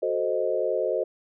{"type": "chord", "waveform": "sine", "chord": "F# diminished seventh", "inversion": "none", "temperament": "equal", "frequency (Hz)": [370, 440, 523.3, 622.3], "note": ["F#4", "A4", "C5", "Eb5"], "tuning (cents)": [0, 0, 0, 0], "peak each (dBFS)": [-30, -29, -27, -28], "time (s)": [0.02, 1.04], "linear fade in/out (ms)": 10, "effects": []}